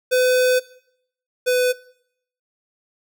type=tone pair in turn; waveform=square; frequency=505 / 500.1 Hz; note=B4 / B4; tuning=+39 / +22 cents; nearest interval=unison; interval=17 cents; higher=first; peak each=-15 / -16 dBFS; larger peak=first; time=0.11-0.6 / 1.46-1.73 s; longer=first; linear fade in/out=20 ms; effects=noise-tail reverb RT60 0.7 s tail -21 dB re dry

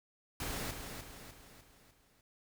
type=noise with echo; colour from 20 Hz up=pink; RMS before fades=-39 dBFS; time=0.4-0.71 s; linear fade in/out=2 ms; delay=300 ms; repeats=5; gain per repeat=-6 dB; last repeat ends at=2.21 s; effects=none

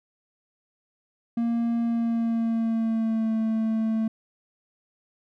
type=tone with pitch glide; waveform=triangle; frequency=233.1 to 221.8 Hz; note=A#3 to A3; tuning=0 to +14 cents; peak=-20 dBFS; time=1.37-4.08 s; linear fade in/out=5 ms; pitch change=-86 cents; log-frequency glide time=1.82-3.33 s; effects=none

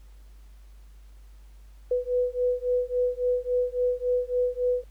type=beating tone pair; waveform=sine; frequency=493.9 / 497.5 Hz; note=B4 / B4; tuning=0 / +13 cents; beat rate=3.6 Hz; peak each=-26 dBFS; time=1.91-4.84 s; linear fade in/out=5 ms; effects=added 50 Hz sine -46 dBFS peak until 4.9 s + pink hiss -64 dBFS RMS until 4.9 s

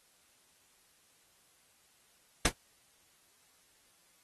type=noise with exponential decay; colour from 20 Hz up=pink; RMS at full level=-18 dBFS; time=2.45-2.53 s; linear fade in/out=5 ms; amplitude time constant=16 ms; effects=white hiss -67 dBFS RMS until 4.23 s + AAC 32 kbps

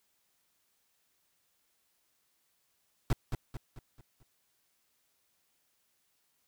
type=noise with echo; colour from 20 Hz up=brown; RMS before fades=-25 dBFS; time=3.1-3.13 s; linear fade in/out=2 ms; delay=220 ms; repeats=5; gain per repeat=-7 dB; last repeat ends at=4.23 s; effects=white hiss -75 dBFS RMS until 6.47 s

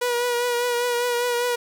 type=tone with vibrato; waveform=sawtooth; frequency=484.2 Hz; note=B4; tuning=34 cents flat; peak=-17 dBFS; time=0.01-1.56 s; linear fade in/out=10 ms; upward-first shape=triangle; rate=5 Hz; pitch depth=33 cents each way; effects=none

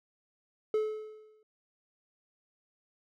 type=tone with exponential decay; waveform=triangle; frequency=431.2 Hz; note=A4; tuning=35 cents flat; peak=-22 dBFS; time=0.74-1.43 s; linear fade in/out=2 ms; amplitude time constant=150 ms; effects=none

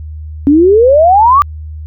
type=exponential sweep; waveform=sine; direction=up; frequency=274.5 to 1196 Hz; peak=-3 dBFS; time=0.47-1.42 s; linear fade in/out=0 ms; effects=added 77 Hz sine -22 dBFS peak until 1.86 s

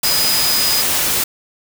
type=tone in noise; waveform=sine; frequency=4978 Hz; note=D#8; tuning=in tune; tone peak=-17 dBFS; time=0.04-0.82 s; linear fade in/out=5 ms; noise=white; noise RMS=-17 dBFS; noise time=0.03-1.24 s; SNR=-3 dB; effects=none

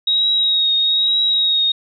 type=tone with vibrato; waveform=sine; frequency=3787 Hz; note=A#7; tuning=27 cents sharp; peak=-13 dBFS; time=0.07-1.72 s; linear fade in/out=5 ms; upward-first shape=triangle; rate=1.1 Hz; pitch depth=34 cents each way; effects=none

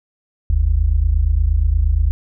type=tone pair together; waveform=sine; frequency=47.78 / 76.3 Hz; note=G1 / D#2; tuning=-44 / -33 cents; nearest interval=minor sixth; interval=811 cents; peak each=-15 dBFS; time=0.5-2.11 s; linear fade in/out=0 ms; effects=none

